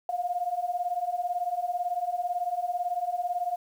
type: beating tone pair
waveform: sine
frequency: 698.5 / 716.5 Hz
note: F5 / F5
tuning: 0 / +44 cents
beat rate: 18 Hz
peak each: -31 / -29 dBFS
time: 0.09-3.56 s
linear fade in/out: 2 ms
effects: 9-bit